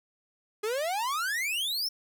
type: exponential sweep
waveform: 45% pulse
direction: up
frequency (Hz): 407.9 to 5560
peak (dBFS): -28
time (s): 0.63-1.89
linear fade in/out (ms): 10
effects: none